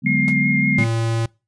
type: chord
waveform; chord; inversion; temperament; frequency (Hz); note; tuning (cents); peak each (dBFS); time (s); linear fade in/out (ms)
sine; G# half-diminished seventh; second; equal; 146.83 / 185 / 207.7 / 246.9; D3 / F#3 / G#3 / B3; 0 / 0 / 0 / 0; -22; 0.02-0.87; 50
type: tone with vibrato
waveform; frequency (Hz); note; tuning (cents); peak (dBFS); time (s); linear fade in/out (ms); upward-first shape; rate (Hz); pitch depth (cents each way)
sine; 2131; C7; +31; -18; 0.06-0.84; 2; sine; 5.3; 14
type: noise with exponential decay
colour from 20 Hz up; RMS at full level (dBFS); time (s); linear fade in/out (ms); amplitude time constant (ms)
pink; -31; 0.28-0.39; 0; 22
type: tone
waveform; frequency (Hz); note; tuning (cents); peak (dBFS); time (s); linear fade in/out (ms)
square; 114.2; A#2; -35; -19; 0.78-1.26; 5
effects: noise-tail reverb RT60 0.3 s tail -25 dB re dry + resampled to 22050 Hz